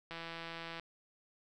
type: click train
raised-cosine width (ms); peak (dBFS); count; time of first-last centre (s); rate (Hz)
0.3; -28; 115; 0.11-0.797; 166
effects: none